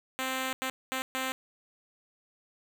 5% pulse tone bursts at uneven times, 261.3 Hz, C4, 2 cents flat, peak -19 dBFS, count 4, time 0.19-0.53 / 0.62-0.7 / 0.92-1.02 / 1.15-1.32 s, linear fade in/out 0 ms, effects none

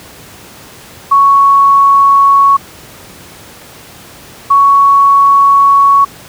sine tone pair in turn, 1111 / 1115 Hz, C#6 / C#6, +4 / +10 cents, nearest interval unison, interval 6 cents, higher second, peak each -3 dBFS, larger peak neither, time 1.11-2.57 / 4.5-6.05 s, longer second, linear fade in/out 10 ms, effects pink hiss -34 dBFS RMS until 6.28 s + high-pass 80 Hz 12 dB/octave

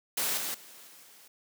white noise with level steps, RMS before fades -30 / -34 / -51 / -53 / -55 dBFS, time 0.17-1.28 s, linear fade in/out 5 ms, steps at 0.37 / 0.54 / 0.87 / 1.03 s, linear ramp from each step 5 ms, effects high-pass 200 Hz 12 dB/octave

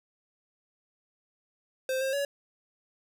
square tone with pitch steps, 522 / 533 / 564 Hz, C5 / C5 / C#5, -4 / +32 / +30 cents, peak -28 dBFS, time 1.89-2.25 s, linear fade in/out 2 ms, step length 120 ms, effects none

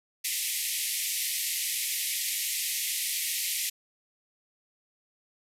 white band-pass noise, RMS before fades -31 dBFS, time 0.24-3.7 s, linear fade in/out 10 ms, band 1900 to 14000 Hz, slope 96 dB/octave, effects none

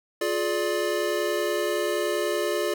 square chord, D diminished, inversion first, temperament just, 352.4 / 422.9 / 587.3 Hz, F4 / Ab4 / D5, +16 / +31 / 0 cents, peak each -29 dBFS, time 0.21-2.74 s, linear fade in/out 5 ms, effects none

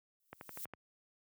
violet noise with exponential growth, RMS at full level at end -42 dBFS, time 0.2-0.65 s, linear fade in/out 1 ms, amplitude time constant 97 ms
click train, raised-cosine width 0.5 ms, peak -31 dBFS, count 6, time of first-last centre 0.33-0.737 s, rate 12.3 Hz
effects high-pass 80 Hz 12 dB/octave

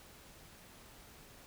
silence, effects pink hiss -57 dBFS RMS until 1.46 s

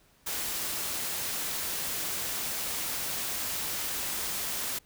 white noise, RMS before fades -33 dBFS, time 0.26-4.79 s, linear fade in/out 10 ms, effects pink hiss -63 dBFS RMS until 4.85 s

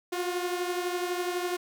sawtooth beating tone pair, 353.9 / 365.9 Hz, F4 / F#4, +23 / -19 cents, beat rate 12 Hz, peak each -26 / -31 dBFS, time 0.12-1.57 s, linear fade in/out 10 ms, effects 10-bit

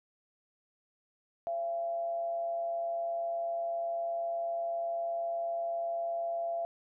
sine tone with frequency modulation, 678 Hz, E5, 49 cents sharp, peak -31 dBFS, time 1.47-6.65 s, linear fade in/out 0 ms, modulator 137 Hz, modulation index 0.23, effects none

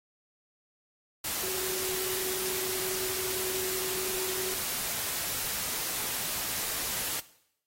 sine tone in noise, 374.1 Hz, F#4, 19 cents sharp, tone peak -36 dBFS, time 1.43-4.54 s, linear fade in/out 5 ms, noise white, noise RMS -33 dBFS, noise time 1.24-7.2 s, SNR -6 dB, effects noise-tail reverb RT60 0.7 s tail -17 dB re dry + AAC 48 kbps

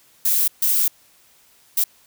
violet noise bursts at uneven times, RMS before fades -18 dBFS, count 3, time 0.25-0.48 / 0.62-0.88 / 1.77-1.84 s, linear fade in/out 5 ms, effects white hiss -55 dBFS RMS until 2.06 s

